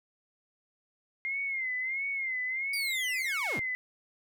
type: tone with vibrato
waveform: sine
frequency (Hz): 2111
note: C7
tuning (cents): +15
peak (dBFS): -30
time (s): 1.25-3.75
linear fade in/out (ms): 0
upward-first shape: sine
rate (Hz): 1.5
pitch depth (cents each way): 93
type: linear sweep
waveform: sawtooth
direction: down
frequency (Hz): 4890 to 50.7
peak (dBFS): -31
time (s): 2.73-3.6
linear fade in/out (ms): 5
effects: none